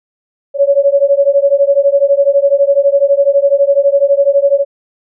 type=beating tone pair; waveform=sine; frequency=554.4 / 566.4 Hz; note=C#5 / C#5; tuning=0 / +37 cents; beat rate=12 Hz; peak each=-10 dBFS; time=0.54-4.65 s; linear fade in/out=50 ms; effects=none